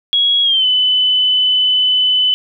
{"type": "tone with pitch glide", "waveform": "sine", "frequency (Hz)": [3322, 3011], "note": ["G#7", "F#7"], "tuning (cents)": [0, 30], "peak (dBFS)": -10, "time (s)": [0.13, 2.34], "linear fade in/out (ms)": 0, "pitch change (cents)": -170, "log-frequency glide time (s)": [0.43, 0.66], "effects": []}